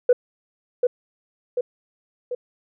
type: tone with echo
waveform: sine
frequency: 493.2 Hz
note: B4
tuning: 2 cents flat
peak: -9 dBFS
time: 0.09-0.13 s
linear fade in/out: 5 ms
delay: 740 ms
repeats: 3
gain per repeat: -5 dB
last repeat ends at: 2.35 s
effects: tanh soft clip ceiling -8 dBFS